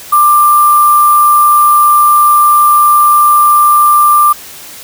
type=tone with sample-and-hold; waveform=sine; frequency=1187 Hz; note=D6; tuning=18 cents sharp; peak=-3 dBFS; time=0.12-4.33 s; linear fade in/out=10 ms; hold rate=11025 Hz; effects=white hiss -30 dBFS RMS until 4.83 s